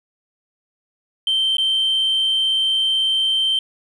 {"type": "tone with dropouts", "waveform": "sine", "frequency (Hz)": 3121, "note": "G7", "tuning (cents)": -8, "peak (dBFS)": -14, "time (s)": [1.27, 3.59], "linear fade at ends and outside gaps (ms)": 2, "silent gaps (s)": [1.569, 1.582], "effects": ["tanh soft clip ceiling -13 dBFS", "9-bit"]}